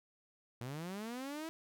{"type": "linear sweep", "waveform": "sawtooth", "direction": "up", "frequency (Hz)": [114.6, 329.6], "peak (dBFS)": -37, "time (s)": [0.61, 1.49], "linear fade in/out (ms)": 0, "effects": []}